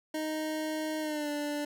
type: tone with pitch glide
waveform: 25% pulse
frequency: 311.1 to 293.6 Hz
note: D#4 to D4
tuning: 0 to 0 cents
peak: -28 dBFS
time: 0.14-1.65 s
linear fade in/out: 5 ms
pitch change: -100 cents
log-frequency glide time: 1-1.29 s
effects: none